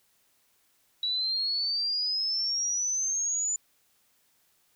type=exponential sweep; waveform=sine; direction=up; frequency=3900 to 7060 Hz; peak=-26 dBFS; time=1.03-3.56 s; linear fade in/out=2 ms; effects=white hiss -68 dBFS RMS until 4.75 s